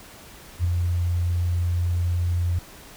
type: tone with ADSR envelope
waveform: sine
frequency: 87.31 Hz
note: F2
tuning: in tune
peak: -16 dBFS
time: 0.59-2.59 s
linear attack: 55 ms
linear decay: 4 ms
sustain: -4 dB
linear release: 4 ms
effects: pink hiss -45 dBFS RMS until 2.96 s